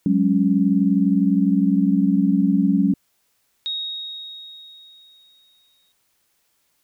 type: chord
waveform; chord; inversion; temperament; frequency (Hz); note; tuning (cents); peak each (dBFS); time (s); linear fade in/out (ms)
sine; F# suspended second; none; equal with one note detuned; 185 / 204.7 / 277.2; F#3 / G#3 / C#4; 0 / -25 / 0; -19; 0.06-2.94; 2
type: tone with exponential decay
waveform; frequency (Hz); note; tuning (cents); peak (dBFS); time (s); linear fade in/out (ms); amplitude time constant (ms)
sine; 3759; A#7; +14; -22; 3.66-5.92; 0; 490
effects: white hiss -67 dBFS RMS until 6.83 s